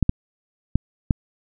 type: clicks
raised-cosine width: 5 ms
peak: -4 dBFS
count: 4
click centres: 0.027 / 0.094 / 0.756 / 1.108 s
effects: none